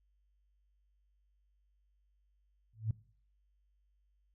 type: tone with exponential growth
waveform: sine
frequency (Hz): 110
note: A2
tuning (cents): 0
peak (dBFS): -26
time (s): 2.73-2.91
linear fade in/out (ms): 5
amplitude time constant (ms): 37
effects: noise-tail reverb RT60 0.5 s tail -20 dB re dry + added 50 Hz sine -70 dBFS peak until 4.34 s